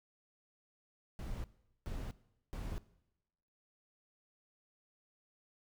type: noise bursts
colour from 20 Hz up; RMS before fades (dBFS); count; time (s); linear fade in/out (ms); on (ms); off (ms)
brown; -41; 3; 1.19-2.78; 0; 250; 420
effects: noise-tail reverb RT60 0.9 s tail -19 dB re dry